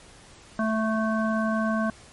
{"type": "harmonic tone", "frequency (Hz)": 220, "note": "A3", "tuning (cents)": 0, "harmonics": [1, 3, 5, 7], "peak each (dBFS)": [-24, -29, -31, -32], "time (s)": [0.59, 1.9], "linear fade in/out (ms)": 2, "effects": ["pink hiss -50 dBFS RMS until 2.12 s", "MP3 48 kbps"]}